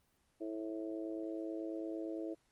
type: harmonic tone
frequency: 109 Hz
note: A2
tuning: 16 cents flat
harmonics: 3 / 4 / 5 / 6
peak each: -40 / -47 / -47 / -49 dBFS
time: 0.4-2.35 s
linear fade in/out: 20 ms
effects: pink hiss -75 dBFS RMS until 2.51 s + Opus 24 kbps